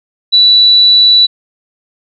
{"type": "tone", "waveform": "sine", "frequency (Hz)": 3951, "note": "B7", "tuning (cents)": 0, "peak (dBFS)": -3, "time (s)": [0.32, 1.27], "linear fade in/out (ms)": 20, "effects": []}